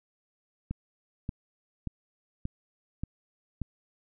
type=click train; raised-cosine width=5 ms; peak=-20 dBFS; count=6; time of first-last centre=0.71-3.617 s; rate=1.72 Hz; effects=none